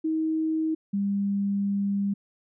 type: tone pair in turn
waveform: sine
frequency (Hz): 317.3 / 199.89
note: D#4 / G3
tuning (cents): +34 / +34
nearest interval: minor sixth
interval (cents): 800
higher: first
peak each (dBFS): -23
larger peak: neither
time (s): 0.04-0.75 / 0.93-2.14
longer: second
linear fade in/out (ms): 10
effects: none